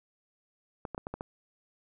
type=clicks; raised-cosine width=1 ms; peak=-22 dBFS; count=6; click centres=0.852 / 0.947 / 0.979 / 1.069 / 1.14 / 1.209 s; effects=none